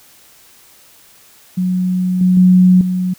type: tone with level steps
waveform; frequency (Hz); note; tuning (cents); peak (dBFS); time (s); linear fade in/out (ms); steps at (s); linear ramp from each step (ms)
sine; 183; F#3; -19; -13 / -8 / -5 / -14; 1.57-3.14; 10; 2.21 / 2.37 / 2.81; 2
effects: white hiss -46 dBFS RMS until 3.18 s